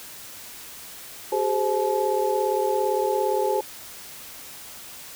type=tone cluster; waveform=sine; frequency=385.2 / 422.7 / 521 / 859 Hz; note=G4 / G#4 / C5 / A5; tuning=-30 / +31 / -7 / -42 cents; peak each=-26 dBFS; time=1.32-3.61 s; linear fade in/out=5 ms; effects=white hiss -41 dBFS RMS until 5.15 s